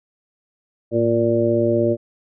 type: harmonic tone with a mistuned harmonic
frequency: 116.54 Hz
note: A#2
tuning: in tune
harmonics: 1 / 2 / 3 / 4 / 5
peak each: -24 / -23 / -19 / -24 / -20 dBFS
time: 0.91-1.97 s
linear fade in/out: 50 ms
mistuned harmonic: 1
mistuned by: -84 cents
effects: none